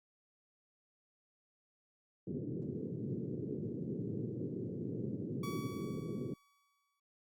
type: band-pass noise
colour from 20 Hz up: pink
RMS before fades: -40 dBFS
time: 2.27-6.34 s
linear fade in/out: 5 ms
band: 110 to 440 Hz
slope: 48 dB/octave
type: tone with exponential decay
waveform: sawtooth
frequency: 1135 Hz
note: C#6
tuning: 41 cents sharp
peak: -39 dBFS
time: 5.43-7 s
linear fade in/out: 5 ms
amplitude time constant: 340 ms
effects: Opus 48 kbps